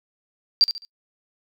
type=tone with echo; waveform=sine; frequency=4707 Hz; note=D8; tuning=3 cents sharp; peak=-11 dBFS; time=0.61-0.64 s; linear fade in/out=0 ms; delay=70 ms; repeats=3; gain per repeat=-10 dB; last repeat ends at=0.85 s; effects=noise-tail reverb RT60 0.1 s tail -23 dB re dry